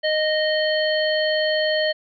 harmonic tone, 619 Hz, D#5, 9 cents flat, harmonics 1 / 3 / 5 / 7, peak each -20 / -25 / -27 / -28 dBFS, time 0.03-1.93 s, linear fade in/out 20 ms, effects none

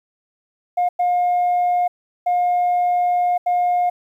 sine tone bursts at uneven times, 713 Hz, F5, 36 cents sharp, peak -13 dBFS, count 4, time 0.77-0.89 / 0.99-1.88 / 2.26-3.38 / 3.46-3.9 s, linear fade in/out 10 ms, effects tanh soft clip ceiling -13 dBFS + 9-bit

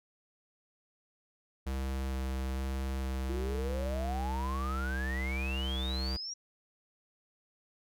square tone with vibrato, 66 Hz, C2, 16 cents sharp, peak -33 dBFS, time 1.66-6.17 s, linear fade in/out 10 ms, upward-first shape square, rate 1.1 Hz, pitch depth 9 cents each way
sine exponential sweep, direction up, 338.1 to 5760 Hz, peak -37 dBFS, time 3.29-6.34 s, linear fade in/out 10 ms
effects none

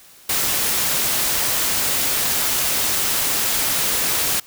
white noise, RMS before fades -20 dBFS, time 0.29-4.4 s, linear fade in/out 5 ms, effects white hiss -47 dBFS RMS until 4.46 s

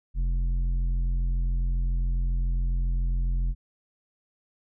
sine tone with tanh clipping, 43.65 Hz, F1, in tune, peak -24 dBFS, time 0.14-3.55 s, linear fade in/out 50 ms, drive 8 dB, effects none

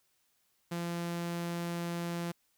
sawtooth tone, 171.4 Hz, F3, 32 cents flat, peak -30 dBFS, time 0.71-2.32 s, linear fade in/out 10 ms, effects white hiss -74 dBFS RMS until 2.57 s

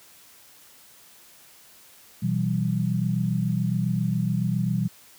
sine chord, E minor, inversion second, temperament equal with one note detuned, 123.47 / 164.81 / 192.08 Hz, B2 / E3 / G3, 0 / 0 / -35 cents, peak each -26 dBFS, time 2.22-4.88 s, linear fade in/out 10 ms, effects white hiss -52 dBFS RMS until 5.18 s + high-pass 60 Hz 12 dB/octave

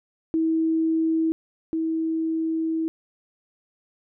sine tone pair in turn, 322.9 / 322.9 Hz, E4 / E4, -36 / -36 cents, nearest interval unison, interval 0 cents, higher neither, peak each -19 / -22 dBFS, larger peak first, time 0.34-1.32 / 1.73-2.88 s, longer second, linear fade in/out 0 ms, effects none

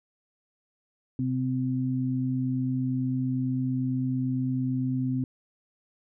sine tone pair together, 128.9 / 257.8 Hz, C3 / C4, -26 / -26 cents, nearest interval octave, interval 1200 cents, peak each -28 / -27 dBFS, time 1.19-5.24 s, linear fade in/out 2 ms, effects none

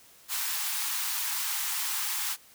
white high-pass noise, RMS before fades -31 dBFS, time 0.28-2.37 s, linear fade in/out 50 ms, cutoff 790 Hz, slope 96 dB/octave, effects white hiss -56 dBFS RMS until 2.54 s

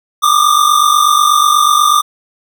square tone pair together, 1174.7 / 1222.9 Hz, D6 / D#6, 0 / -30 cents, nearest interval minor second, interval 70 cents, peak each -11 dBFS, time 0.22-2.02 s, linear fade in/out 20 ms, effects none

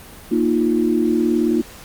sine chord, Bb suspended fourth, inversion none, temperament just, 233.1 / 310.8 / 349.6 Hz, Bb3 / Eb4 / F4, 0 / -2 / +2 cents, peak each -19 dBFS, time 0.31-1.62 s, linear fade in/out 10 ms, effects pink hiss -40 dBFS RMS until 1.84 s + Opus 32 kbps

